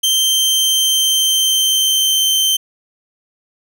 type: tone with pitch glide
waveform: sawtooth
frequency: 3136 to 3111 Hz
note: G7 to G7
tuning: 0 to -14 cents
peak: -9 dBFS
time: 0.03-2.57 s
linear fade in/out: 10 ms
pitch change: -14 cents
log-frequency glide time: 0.14-2.22 s
effects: none